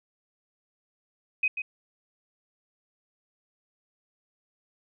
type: tone with echo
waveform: sine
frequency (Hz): 2516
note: D#7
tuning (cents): +19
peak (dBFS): -21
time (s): 1.43-1.48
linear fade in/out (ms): 5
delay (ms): 140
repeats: 1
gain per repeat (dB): -8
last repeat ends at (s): 1.62
effects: none